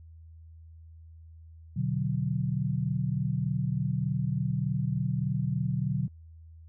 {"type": "chord", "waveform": "sine", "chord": "B minor", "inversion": "none", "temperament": "equal", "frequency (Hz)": [123.47, 146.83, 185], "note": ["B2", "D3", "F#3"], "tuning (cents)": [0, 0, 0], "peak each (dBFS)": [-30, -30, -32], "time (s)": [1.76, 6.08], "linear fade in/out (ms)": 10, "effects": ["added 81 Hz sine -47 dBFS peak until 6.68 s"]}